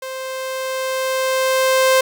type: tone with level ramp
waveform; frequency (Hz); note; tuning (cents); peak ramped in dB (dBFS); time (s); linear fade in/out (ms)
sawtooth; 523.3; C5; 0; -23 to -7; 0.02-2.01; 5
effects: none